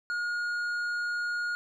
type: tone with tanh clipping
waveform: sine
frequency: 1434 Hz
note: F6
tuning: 45 cents sharp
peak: -30 dBFS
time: 0.1-1.55 s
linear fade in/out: 0 ms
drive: 7 dB
effects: none